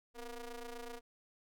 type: ring-modulated tone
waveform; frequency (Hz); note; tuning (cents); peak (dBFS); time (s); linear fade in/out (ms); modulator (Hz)
sawtooth; 240; B3; -49; -37; 0.14-1.01; 50; 226
effects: none